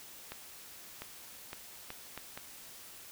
accelerating click train, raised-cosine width 0.3 ms, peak -25 dBFS, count 6, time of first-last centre 0.32-2.375 s, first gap 700 ms, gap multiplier 0.73, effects white hiss -51 dBFS RMS until 3.11 s

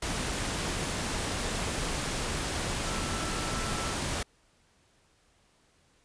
sine tone in noise, 1331 Hz, E6, 16 cents sharp, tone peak -40 dBFS, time 2.86-3.93 s, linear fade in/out 5 ms, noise pink, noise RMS -32 dBFS, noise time 0.02-4.23 s, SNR -11 dB, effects pink hiss -66 dBFS RMS until 6.04 s + resampled to 22050 Hz

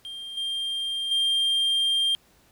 triangle tone with level steps, 3190 Hz, G7, 30 cents sharp, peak -33 / -25 / -19 dBFS, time 0.05-2.15 s, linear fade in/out 0 ms, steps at 0.37 / 1.11 s, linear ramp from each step 5 ms, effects pink hiss -60 dBFS RMS until 2.51 s

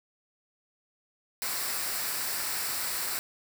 white noise with comb filter, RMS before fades -32 dBFS, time 1.42-3.19 s, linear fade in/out 0 ms, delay 0.31 ms, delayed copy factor -0.5, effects none

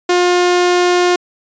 sawtooth tone, 356 Hz, F4, 33 cents sharp, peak -6 dBFS, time 0.09-1.16 s, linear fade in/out 5 ms, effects resampled to 16000 Hz

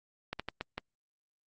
slowing click train, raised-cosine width 0.3 ms, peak -19 dBFS, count 5, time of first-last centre 0.33-0.78 s, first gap 66 ms, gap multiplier 1.37, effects Opus 48 kbps

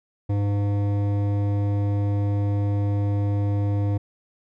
sine tone with hard clipping, 101.5 Hz, G#2, 39 cents flat, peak -22 dBFS, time 0.29-3.98 s, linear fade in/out 10 ms, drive 13 dB, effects none

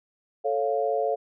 sine chord, A augmented, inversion none, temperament equal, 440 / 554.4 / 698.5 Hz, A4 / C#5 / E#5, 0 / 0 / 0 cents, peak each -27 dBFS, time 0.44-1.16 s, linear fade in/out 20 ms, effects none

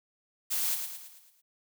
blue noise with echo, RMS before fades -30 dBFS, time 0.5-0.76 s, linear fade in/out 20 ms, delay 110 ms, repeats 6, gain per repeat -6 dB, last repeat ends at 1.42 s, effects none

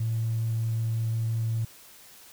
triangle tone with tanh clipping, 113.2 Hz, A2, 50 cents sharp, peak -24 dBFS, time 0-1.65 s, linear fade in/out 5 ms, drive 1 dB, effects white hiss -51 dBFS RMS until 2.32 s

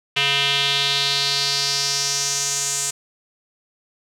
square tone with band-pass filter sweep, 140.4 Hz, C#3, 22 cents sharp, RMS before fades -21 dBFS, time 0.16-2.91 s, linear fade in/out 10 ms, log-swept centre 2900 to 7500 Hz, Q 3.4, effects none

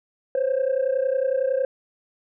sine tone pair together, 513 / 543.9 Hz, C5 / C#5, -34 / -33 cents, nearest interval minor second, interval 101 cents, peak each -21 dBFS, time 0.35-1.65 s, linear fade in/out 2 ms, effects tanh soft clip ceiling -16 dBFS

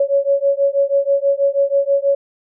sine beating tone pair, 554.4 / 560.6 Hz, C#5 / C#5, 0 / +19 cents, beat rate 6.2 Hz, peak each -16 dBFS, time 0-2.15 s, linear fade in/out 5 ms, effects none

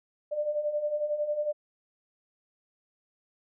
sine beating tone pair, 587.3 / 598.3 Hz, D5 / D5, 0 / +32 cents, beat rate 11 Hz, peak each -34 / -28 dBFS, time 0.31-1.53 s, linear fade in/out 20 ms, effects none

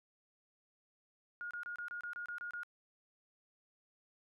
sine tone bursts, 1431 Hz, F6, 42 cents sharp, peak -40 dBFS, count 10, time 1.41-2.633 s, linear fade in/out 0 ms, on 98 ms, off 27 ms, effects none

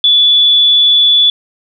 sine tone, 3447 Hz, A7, 36 cents flat, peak -5 dBFS, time 0.04-1.3 s, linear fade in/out 2 ms, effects none

